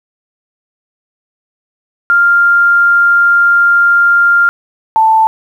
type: tone pair in turn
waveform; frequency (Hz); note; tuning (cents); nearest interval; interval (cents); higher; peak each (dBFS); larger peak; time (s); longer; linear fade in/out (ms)
sine; 1396.9 / 883.8; F6 / A5; 0 / +7; minor sixth; 793; first; -5; neither; 2.1-4.49 / 4.96-5.27; first; 0
effects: 7-bit